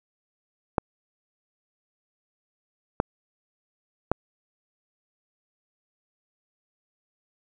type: clicks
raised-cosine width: 1 ms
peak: -6 dBFS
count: 3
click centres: 0.782 / 3.001 / 4.116 s
effects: none